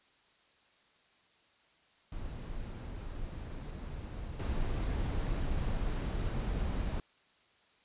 brown noise with level steps, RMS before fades -41 / -33 dBFS, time 2.12-7 s, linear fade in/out 2 ms, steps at 4.39 s, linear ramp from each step 10 ms, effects white hiss -67 dBFS RMS until 7.84 s + resampled to 8000 Hz

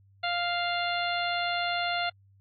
harmonic tone, 698.5 Hz, F5, in tune, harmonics 1 / 2 / 3 / 4 / 5 / 6, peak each -30 / -33 / -35 / -36 / -37 / -38 dBFS, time 0.23-2.1 s, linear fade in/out 10 ms, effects added 98 Hz sine -57 dBFS peak until 2.4 s + AAC 48 kbps

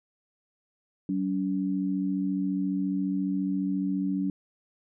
sine tone pair together, 189.6 / 284.1 Hz, F#3 / C#4, +43 / +43 cents, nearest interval perfect fifth, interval 700 cents, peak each -28 dBFS, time 1.09-4.3 s, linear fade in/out 2 ms, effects none

